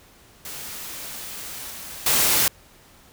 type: noise with level steps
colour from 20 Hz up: white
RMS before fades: -35 / -37 / -19 dBFS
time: 0.45-2.48 s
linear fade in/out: 2 ms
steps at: 1.7 / 2.06 s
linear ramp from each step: 5 ms
effects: pink hiss -52 dBFS RMS until 3.12 s